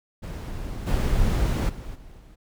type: noise with level steps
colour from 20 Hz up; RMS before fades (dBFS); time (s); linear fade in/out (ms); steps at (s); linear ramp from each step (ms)
brown; -32 / -22 / -36 / -45 / -47; 0.22-2.36; 20; 0.86 / 1.68 / 1.94 / 2.18; 20
effects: none